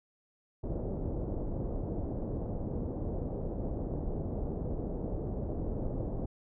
pink low-pass noise, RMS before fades -35 dBFS, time 0.63-6.26 s, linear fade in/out 10 ms, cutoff 600 Hz, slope 24 dB/octave, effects none

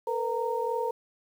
sine tone cluster, 451.6 / 494.8 / 924 Hz, A4 / B4 / A#5, +45 / +3 / -16 cents, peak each -31 dBFS, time 0.07-0.91 s, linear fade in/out 5 ms, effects 9-bit

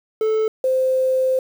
triangle / sine tone pair in turn, 436.9 / 519.6 Hz, A4 / C5, -12 / -12 cents, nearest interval minor third, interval 300 cents, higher second, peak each -14 / -15 dBFS, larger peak first, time 0.21-0.48 / 0.64-1.39 s, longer second, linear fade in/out 2 ms, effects 7-bit

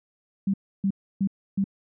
sine tone bursts, 195.7 Hz, G3, 3 cents flat, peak -20 dBFS, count 4, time 0.47-1.642 s, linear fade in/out 5 ms, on 68 ms, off 300 ms, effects none

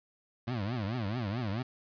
25% pulse tone with vibrato, 111.2 Hz, A2, 19 cents sharp, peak -28 dBFS, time 0.47-1.63 s, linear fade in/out 10 ms, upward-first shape triangle, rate 4.6 Hz, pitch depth 290 cents each way, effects resampled to 11025 Hz + 10-bit

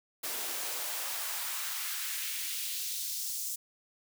white noise with high-pass filter sweep, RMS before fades -36 dBFS, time 0.23-3.56 s, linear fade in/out 10 ms, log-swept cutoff 320 to 6700 Hz, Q 1.2, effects none

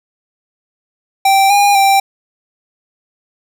square tone with pitch steps, 781 / 811 / 785 Hz, G5 / G#5 / G5, -7 / -41 / +2 cents, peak -8 dBFS, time 1.25-2 s, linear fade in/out 5 ms, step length 250 ms, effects none

